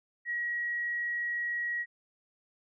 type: tone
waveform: sine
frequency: 1907 Hz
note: A#6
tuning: 39 cents sharp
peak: -30 dBFS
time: 0.25-1.86 s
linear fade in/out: 50 ms
effects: none